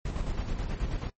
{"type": "noise with tremolo", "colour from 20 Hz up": "brown", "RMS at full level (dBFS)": -30, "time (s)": [0.05, 1.1], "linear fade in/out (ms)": 5, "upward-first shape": "square", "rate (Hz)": 9.3, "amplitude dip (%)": 45, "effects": ["noise-tail reverb RT60 0.1 s tail -19 dB re dry", "MP3 32 kbps"]}